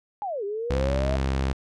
sine linear two-way sweep, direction down then up, 856 to 392 to 649 Hz, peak -27 dBFS, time 0.22-1.16 s, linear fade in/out 0 ms, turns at 0.44 s
sawtooth tone with pitch glide, 67.2 to 66.74 Hz, C2 to C2, +47 to +35 cents, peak -19 dBFS, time 0.7-1.53 s, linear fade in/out 5 ms, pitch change -12 cents, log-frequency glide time 0.85-1.29 s
effects low-pass 6000 Hz 12 dB/octave

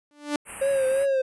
sawtooth tone with exponential growth, 293.7 Hz, D4, in tune, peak -17 dBFS, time 0.11-0.36 s, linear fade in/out 1 ms, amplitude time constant 53 ms
white band-stop noise, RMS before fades -35 dBFS, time 0.45-1.07 s, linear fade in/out 50 ms, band 2900 to 8200 Hz, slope 96 dB/octave
triangle tone with vibrato, 538 Hz, C5, 48 cents sharp, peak -18 dBFS, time 0.61-1.22 s, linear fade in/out 10 ms, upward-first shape triangle, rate 2.9 Hz, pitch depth 64 cents each way
effects resampled to 24000 Hz

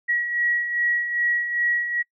sine beating tone pair, 1913 / 1915.5 Hz, A#6 / A#6, +44 / +47 cents, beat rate 2.5 Hz, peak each -29 / -21 dBFS, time 0.08-2.03 s, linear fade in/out 20 ms, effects noise-tail reverb RT60 0.1 s tail -26 dB re dry

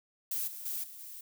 violet noise with level steps, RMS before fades -34 / -44 / -36 / -48 / -46 dBFS, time 0.31-1.21 s, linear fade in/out 5 ms, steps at 0.47 / 0.65 / 0.83 / 0.99 s, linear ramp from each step 10 ms, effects none

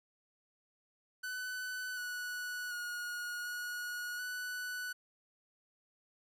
45% pulse tone with pitch steps, 1502 / 1473 / 1443 / 1453 / 1485 Hz, F#6 / F#6 / F#6 / F#6 / F#6, +26 / -8 / -44 / -32 / +6 cents, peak -38 dBFS, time 1.23-4.93 s, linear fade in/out 10 ms, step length 740 ms, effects none

